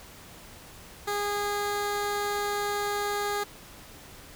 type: tone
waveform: 15% pulse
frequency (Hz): 410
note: G#4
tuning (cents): -22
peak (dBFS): -21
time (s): 1.07-3.44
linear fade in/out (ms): 10
effects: pink hiss -48 dBFS RMS until 4.35 s